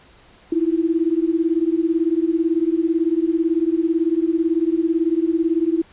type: beating tone pair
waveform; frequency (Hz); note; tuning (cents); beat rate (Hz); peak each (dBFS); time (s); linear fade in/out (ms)
sine; 320.6 / 338.6; E4 / E4; -48 / +46; 18; -19; 0.52-5.82; 5
effects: pink hiss -50 dBFS RMS until 5.92 s + resampled to 8000 Hz